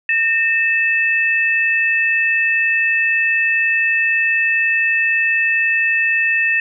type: tone pair together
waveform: sine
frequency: 1828 / 2621 Hz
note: A#6 / E7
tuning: -34 / -11 cents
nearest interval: tritone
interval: 623 cents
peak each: -16 dBFS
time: 0.09-6.6 s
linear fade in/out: 2 ms
effects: none